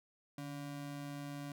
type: ring-modulated tone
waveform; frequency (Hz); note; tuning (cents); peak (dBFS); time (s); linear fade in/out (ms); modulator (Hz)
square; 215.3; A3; -37; -40; 0.38-1.52; 2; 68
effects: none